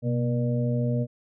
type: harmonic tone with a mistuned harmonic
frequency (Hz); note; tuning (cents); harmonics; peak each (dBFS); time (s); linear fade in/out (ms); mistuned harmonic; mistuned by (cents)
119.6; A#2; +45; 1 / 2 / 4 / 5; -24 / -28 / -33 / -34; 0.02-1.07; 50; 1; +82
effects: none